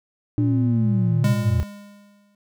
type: tone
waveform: triangle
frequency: 116.2 Hz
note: A#2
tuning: 5 cents flat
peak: -17 dBFS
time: 0.38-1.6 s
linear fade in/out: 0 ms
type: linear sweep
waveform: sine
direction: down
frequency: 300.8 to 73.42 Hz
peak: -20 dBFS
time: 0.38-1.63 s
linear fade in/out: 0 ms
type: tone with exponential decay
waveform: square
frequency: 203.7 Hz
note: G#3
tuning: 33 cents flat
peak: -20 dBFS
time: 1.24-2.35 s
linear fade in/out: 2 ms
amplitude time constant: 240 ms
effects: none